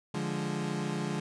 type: chord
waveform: 30% pulse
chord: D diminished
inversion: none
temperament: equal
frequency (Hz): 146.83 / 174.61 / 207.7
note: D3 / F3 / Ab3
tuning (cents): 0 / 0 / 0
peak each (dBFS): -33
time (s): 0.14-1.2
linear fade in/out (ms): 5
effects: resampled to 22050 Hz